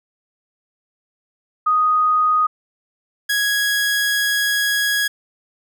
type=tone pair in turn; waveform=sine / sawtooth; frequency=1244.5 / 1661.2 Hz; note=D#6 / G#6; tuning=0 / 0 cents; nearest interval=perfect fourth; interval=500 cents; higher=second; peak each=-13 dBFS; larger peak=neither; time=1.66-2.47 / 3.29-5.08 s; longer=second; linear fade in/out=10 ms; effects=none